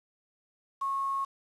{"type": "tone with quantisation", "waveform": "sine", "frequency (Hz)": 1093, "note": "C#6", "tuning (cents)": -25, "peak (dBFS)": -28, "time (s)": [0.81, 1.25], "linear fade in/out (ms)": 10, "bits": 8, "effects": ["low-pass 8000 Hz 12 dB/octave"]}